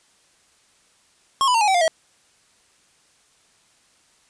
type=tone with pitch steps; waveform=square; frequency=1085 / 994.9 / 912.4 / 836.6 / 767.2 / 703.5 / 645.1 Hz; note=C#6 / B5 / A#5 / G#5 / G5 / F5 / E5; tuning=-37 / +12 / -37 / +12 / -37 / +12 / -38 cents; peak=-16 dBFS; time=1.41-1.879 s; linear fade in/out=0 ms; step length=67 ms; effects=white hiss -59 dBFS RMS until 4.29 s + resampled to 22050 Hz